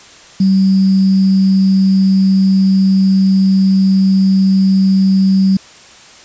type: tone with sample-and-hold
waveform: sine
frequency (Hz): 191.9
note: G3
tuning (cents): -37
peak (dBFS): -7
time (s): 0.4-5.57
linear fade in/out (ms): 5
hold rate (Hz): 4900
effects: white hiss -39 dBFS RMS until 6.24 s + resampled to 16000 Hz